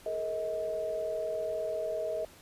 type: tone cluster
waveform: sine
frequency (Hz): 425.1 / 465.2 / 635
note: G#4 / A#4 / D#5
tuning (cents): +40 / -4 / +35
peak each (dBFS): -40 / -38 / -32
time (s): 0.06-2.25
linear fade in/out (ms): 2
effects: pink hiss -55 dBFS RMS until 2.41 s + resampled to 32000 Hz